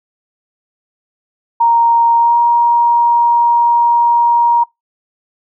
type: tone with pitch glide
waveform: sine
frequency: 932.3 to 944.2 Hz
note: A#5 to A#5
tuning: 0 to +22 cents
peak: -7 dBFS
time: 1.6-4.64 s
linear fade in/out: 10 ms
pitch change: +22 cents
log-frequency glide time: 2.17-2.37 s
effects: noise-tail reverb RT60 0.2 s tail -26 dB re dry